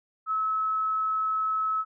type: tone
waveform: sine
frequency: 1294 Hz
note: E6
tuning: 32 cents flat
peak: -24 dBFS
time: 0.26-1.85 s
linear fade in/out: 50 ms
effects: none